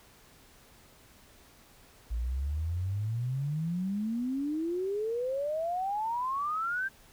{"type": "exponential sweep", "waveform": "sine", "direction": "up", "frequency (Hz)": [55, 1600], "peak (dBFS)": -29, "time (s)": [2.1, 6.89], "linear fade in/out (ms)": 20, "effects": ["pink hiss -58 dBFS RMS until 7.12 s"]}